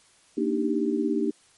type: chord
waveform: sine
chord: Eb major seventh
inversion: second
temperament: equal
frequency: 233.1 / 293.7 / 311.1 / 392 Hz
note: Bb3 / D4 / Eb4 / G4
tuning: 0 / 0 / 0 / 0 cents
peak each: -28 dBFS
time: 0.37-1.31 s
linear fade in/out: 10 ms
effects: white hiss -59 dBFS RMS until 1.57 s + MP3 48 kbps